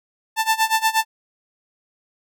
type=tone with tremolo; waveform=sawtooth; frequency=886 Hz; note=A5; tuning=12 cents sharp; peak=-10 dBFS; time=0.36-1.05 s; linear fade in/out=50 ms; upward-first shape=sine; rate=8.4 Hz; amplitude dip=90%; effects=none